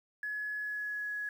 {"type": "tone with pitch glide", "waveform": "sine", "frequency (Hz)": [1695, 1680.4], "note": ["G#6", "G#6"], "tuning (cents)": [35, 20], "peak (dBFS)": -34, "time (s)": [0.23, 1.29], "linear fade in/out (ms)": 2, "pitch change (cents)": -15, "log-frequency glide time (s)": [0.57, 1.13], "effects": ["10-bit"]}